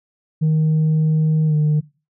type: tone with pitch glide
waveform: sine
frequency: 156.4 to 151.42 Hz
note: D#3 to D#3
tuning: +9 to -47 cents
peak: -11 dBFS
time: 0.41-1.81 s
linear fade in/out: 20 ms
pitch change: -56 cents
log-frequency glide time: 1.46-1.55 s
effects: noise-tail reverb RT60 0.3 s tail -20 dB re dry + tanh soft clip ceiling -12 dBFS